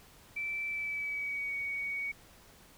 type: tone with pitch glide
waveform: sine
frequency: 2329 to 2242 Hz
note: D7 to C#7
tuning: -15 to +19 cents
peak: -33 dBFS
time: 0.36-2.12 s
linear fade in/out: 10 ms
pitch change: -66 cents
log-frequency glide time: 0.67-1.53 s
effects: pink hiss -58 dBFS RMS until 2.77 s